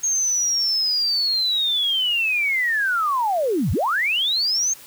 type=linear two-way sweep; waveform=sine; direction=down then up; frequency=6500 to 69.3 to 6500 Hz; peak=-18 dBFS; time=0.03-4.74 s; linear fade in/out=10 ms; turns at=3.72 s; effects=white hiss -44 dBFS RMS until 4.86 s